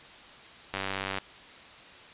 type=click train; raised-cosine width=0.3 ms; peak=-15 dBFS; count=44; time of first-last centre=0.74-1.185 s; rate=96.7 Hz; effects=white hiss -49 dBFS RMS until 2.13 s + resampled to 8000 Hz